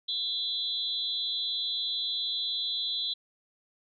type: tone cluster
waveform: sine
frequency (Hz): 3355 / 3608 / 3992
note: G#7 / A7 / B7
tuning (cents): +17 / +43 / +18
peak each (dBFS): -33 / -36 / -32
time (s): 0.08-3.14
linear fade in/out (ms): 10
effects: none